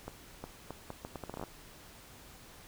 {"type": "accelerating click train", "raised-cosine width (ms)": 1, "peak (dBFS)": -26, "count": 14, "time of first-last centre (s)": [0.08, 1.437], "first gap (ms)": 360, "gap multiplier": 0.74, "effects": ["pink hiss -54 dBFS RMS until 2.67 s"]}